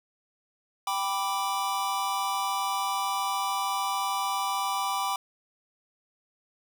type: chord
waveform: square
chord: G major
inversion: none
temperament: equal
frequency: 784 / 987.8 / 1174.7 Hz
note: G5 / B5 / D6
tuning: 0 / 0 / 0 cents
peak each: -32 dBFS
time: 0.87-5.16 s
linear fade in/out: 2 ms
effects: 10-bit